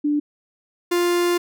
sine / 45% pulse tone pair in turn, 294.4 / 350.1 Hz, D4 / F4, +4 / +4 cents, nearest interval minor third, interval 300 cents, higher second, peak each -17 dBFS, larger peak neither, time 0.04-0.2 / 0.91-1.38 s, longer second, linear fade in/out 10 ms, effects none

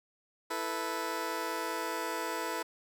15% pulse chord, E suspended fourth, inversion none, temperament just, 329.6 / 439.5 / 494.4 Hz, E4 / A4 / B4, 0 / -2 / +2 cents, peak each -32 dBFS, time 0.5-2.63 s, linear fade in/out 10 ms, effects none

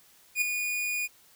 45% pulse tone with ADSR envelope, 2451 Hz, D#7, 27 cents flat, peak -21 dBFS, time 0.35-1.08 s, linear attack 67 ms, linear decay 5 ms, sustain -7 dB, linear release 31 ms, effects white hiss -59 dBFS RMS until 1.35 s

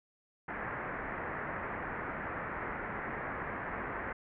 white low-pass noise, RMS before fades -39 dBFS, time 0.48-4.13 s, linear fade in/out 5 ms, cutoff 2000 Hz, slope 48 dB/octave, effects none

